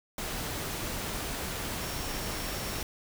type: tone in noise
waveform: sine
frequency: 5500 Hz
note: F8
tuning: 27 cents flat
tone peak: -46 dBFS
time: 1.81-2.82 s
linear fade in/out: 2 ms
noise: pink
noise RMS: -35 dBFS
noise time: 0.18-2.83 s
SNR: -14 dB
effects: none